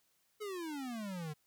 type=exponential sweep; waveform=square; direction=down; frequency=436 to 146.83 Hz; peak=-40 dBFS; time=0.4-1.34 s; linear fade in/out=20 ms; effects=white hiss -75 dBFS RMS until 1.46 s

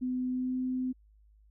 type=tone with pitch glide; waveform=sine; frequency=253.3 to 255.8 Hz; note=B3 to C4; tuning=+44 to -39 cents; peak=-29 dBFS; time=0.01-0.93 s; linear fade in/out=20 ms; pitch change=+17 cents; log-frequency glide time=0.29-0.56 s; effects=added 52 Hz sine -58 dBFS peak until 1.5 s

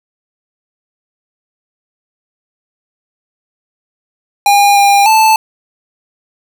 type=tone with pitch steps; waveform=square; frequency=810 / 803 / 878 Hz; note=G#5 / G5 / A5; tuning=-43 / +41 / -4 cents; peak=-6 dBFS; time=4.46-5.36 s; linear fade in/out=2 ms; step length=300 ms; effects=none

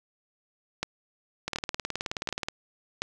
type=two click trains; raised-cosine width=0.2 ms; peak=-11 / -13 dBFS; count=4 / 20; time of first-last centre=0.83-3.02 / 1.48-2.485 s; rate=1.37 / 18.9 Hz; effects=none

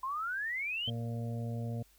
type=exponential sweep; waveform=sine; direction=up; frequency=1019 to 3190 Hz; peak=-33 dBFS; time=0.03-0.9 s; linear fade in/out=5 ms
type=harmonic tone; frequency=116.54 Hz; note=A#2; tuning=in tune; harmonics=1 / 2 / 4 / 5 / 6; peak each=-35 / -41 / -47 / -49 / -51 dBFS; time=0.87-1.83 s; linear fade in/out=10 ms
effects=added 50 Hz sine -66 dBFS peak until 1.98 s + white hiss -66 dBFS RMS until 1.98 s

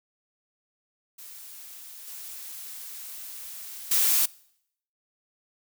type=noise with level steps; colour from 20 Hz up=blue; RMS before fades=-44 / -40 / -22 dBFS; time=1.18-4.26 s; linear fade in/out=10 ms; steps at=2.07 / 3.91 s; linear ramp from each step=5 ms; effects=noise-tail reverb RT60 0.7 s tail -23 dB re dry

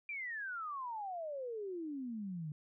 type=exponential sweep; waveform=sine; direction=down; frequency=2405 to 146.3 Hz; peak=-39 dBFS; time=0.09-2.52 s; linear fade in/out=2 ms; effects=none

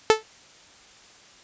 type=tone with exponential decay; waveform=sawtooth; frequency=437.8 Hz; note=A4; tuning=9 cents flat; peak=-6 dBFS; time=0.1-0.23 s; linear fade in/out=0 ms; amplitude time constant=27 ms; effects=white hiss -51 dBFS RMS until 1.43 s + resampled to 16000 Hz

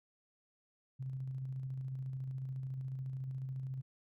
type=tone with tremolo; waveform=sine; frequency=131.9 Hz; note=C3; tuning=14 cents sharp; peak=-37 dBFS; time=0.99-3.82 s; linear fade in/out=20 ms; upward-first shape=square; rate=14 Hz; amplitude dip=25%; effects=none

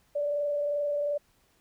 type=tone with frequency modulation; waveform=sine; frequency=582 Hz; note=D5; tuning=16 cents flat; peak=-26 dBFS; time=0.15-1.18 s; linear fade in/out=10 ms; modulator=22.7 Hz; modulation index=0.35; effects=pink hiss -67 dBFS RMS until 1.6 s

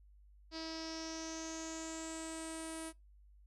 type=tone with low-pass filter sweep; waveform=sawtooth; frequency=322.7 Hz; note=E4; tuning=37 cents flat; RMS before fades=-44 dBFS; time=0.51-2.93 s; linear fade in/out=50 ms; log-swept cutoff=4800 to 9800 Hz; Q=7.6; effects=noise-tail reverb RT60 0.2 s tail -23 dB re dry + added 50 Hz sine -59 dBFS peak until 3.46 s

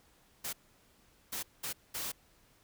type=noise bursts at uneven times; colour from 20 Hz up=white; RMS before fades=-38 dBFS; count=4; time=0.44-0.53 / 1.32-1.43 / 1.63-1.73 / 1.94-2.12 s; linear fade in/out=10 ms; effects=pink hiss -66 dBFS RMS until 2.63 s

